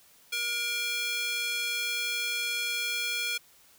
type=tone with high-pass filter; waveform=square; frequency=475.7 Hz; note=A#4; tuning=35 cents sharp; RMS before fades=-31 dBFS; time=0.32-3.38 s; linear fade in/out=10 ms; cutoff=2500 Hz; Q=1.9; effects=white hiss -59 dBFS RMS until 3.78 s